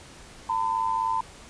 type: tone pair together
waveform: sine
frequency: 904.2 / 1008 Hz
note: A5 / B5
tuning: +47 / +35 cents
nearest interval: major second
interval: 188 cents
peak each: -26 dBFS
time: 0.49-1.21 s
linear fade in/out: 5 ms
effects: pink hiss -47 dBFS RMS until 1.49 s + resampled to 22050 Hz